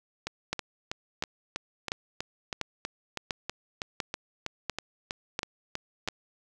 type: two click trains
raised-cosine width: 0.2 ms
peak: -12 / -15 dBFS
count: 9 / 19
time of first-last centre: 0.53-6.086 / 0.27-6.076 s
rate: 1.44 / 3.1 Hz
effects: none